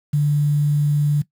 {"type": "tone with quantisation", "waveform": "sine", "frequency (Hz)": 146.83, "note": "D3", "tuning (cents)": 0, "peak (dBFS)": -14, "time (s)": [0.13, 1.22], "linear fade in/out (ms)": 10, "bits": 7, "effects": ["noise-tail reverb RT60 0.1 s tail -17 dB re dry"]}